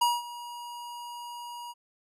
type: tone with ADSR envelope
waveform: square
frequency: 957 Hz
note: A#5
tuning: 45 cents sharp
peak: -21 dBFS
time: 0.01-1.74 s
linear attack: 9 ms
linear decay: 200 ms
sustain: -18 dB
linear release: 34 ms
effects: resampled to 32000 Hz